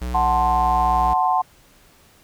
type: tone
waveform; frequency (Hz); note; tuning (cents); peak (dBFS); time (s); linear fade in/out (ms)
square; 61.5; B1; -7; -25; 0.01-1.14; 10
type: chord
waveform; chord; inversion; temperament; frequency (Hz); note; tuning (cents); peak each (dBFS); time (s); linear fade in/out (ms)
sine; F# diminished; none; equal; 740 / 880 / 1046.5; F#5 / A5 / C6; 0 / 0 / 0; -19 / -21 / -21; 0.14-1.42; 10
effects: pink hiss -53 dBFS RMS until 2.23 s